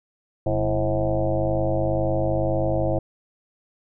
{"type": "tone with frequency modulation", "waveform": "sine", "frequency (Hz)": 330.9, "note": "E4", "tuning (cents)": 7, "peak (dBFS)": -19, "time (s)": [0.46, 2.99], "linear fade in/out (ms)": 5, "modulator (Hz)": 102, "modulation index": 3.6, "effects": []}